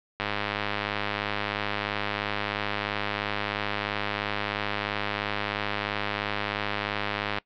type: click train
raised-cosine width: 0.3 ms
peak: -11 dBFS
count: 741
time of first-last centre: 0.2-7.384 s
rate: 103 Hz
effects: noise-tail reverb RT60 0.1 s tail -21 dB re dry + low-pass 4000 Hz 12 dB/octave